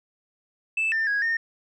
sine tone with pitch steps, 2635 / 1793 / 1653 / 1829 Hz, E7 / A6 / G#6 / A#6, -1 / +32 / -9 / -33 cents, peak -20 dBFS, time 0.77-1.37 s, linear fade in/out 5 ms, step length 150 ms, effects tanh soft clip ceiling -19 dBFS

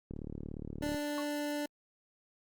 click train, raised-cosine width 3 ms, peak -28 dBFS, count 32, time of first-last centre 0.11-0.946 s, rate 37.1 Hz
25% pulse tone, 293.7 Hz, D4, in tune, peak -30 dBFS, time 0.82-1.66 s, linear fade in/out 5 ms
sine tone with exponential decay, 1108.7 Hz, C#6, in tune, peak -35 dBFS, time 1.18-1.27 s, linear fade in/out 0 ms, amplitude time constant 19 ms
effects Opus 32 kbps

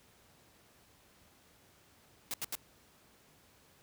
white noise bursts, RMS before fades -37 dBFS, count 3, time 2.31-2.552 s, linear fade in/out 0 ms, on 28 ms, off 79 ms, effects pink hiss -64 dBFS RMS until 3.82 s + high-pass 60 Hz 12 dB/octave

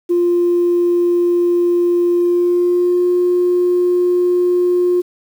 sine tone with pitch glide, 349.2 to 356.5 Hz, F4 to F4, 0 to +36 cents, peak -10 dBFS, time 0.09-5.02 s, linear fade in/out 20 ms, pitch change +36 cents, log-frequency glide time 2.13-3.06 s, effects tanh soft clip ceiling -7 dBFS + 7-bit

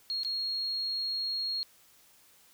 sine tone with dropouts, 4283 Hz, C8, 40 cents sharp, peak -30 dBFS, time 0.1-1.63 s, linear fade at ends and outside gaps 0 ms, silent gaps 0.233-0.248 s, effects white hiss -61 dBFS RMS until 2.53 s

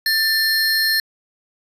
square tone pair together, 1779 / 4231 Hz, A6 / C8, +19 / +19 cents, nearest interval octave + minor third, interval 1500 cents, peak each -19 dBFS, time 0.06-1 s, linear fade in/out 2 ms, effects resampled to 32000 Hz

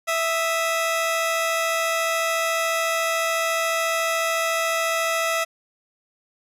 15% pulse tone pair together, 659.3 / 1244.6 Hz, E5 / D#6, 0 / 0 cents, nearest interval major seventh, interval 1100 cents, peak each -15 / -25 dBFS, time 0.07-5.45 s, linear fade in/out 20 ms, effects resampled to 32000 Hz

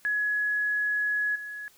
sine tone with level steps, 1685 Hz, G#6, 25 cents sharp, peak -24 / -35 dBFS, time 0.05-1.68 s, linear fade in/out 0 ms, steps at 1.35 s, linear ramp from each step 10 ms, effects white hiss -59 dBFS RMS until 1.77 s

